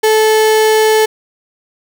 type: tone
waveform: 35% pulse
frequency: 435.3 Hz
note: A4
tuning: 19 cents flat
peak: -6 dBFS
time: 0.03-1.06 s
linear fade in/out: 10 ms
effects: none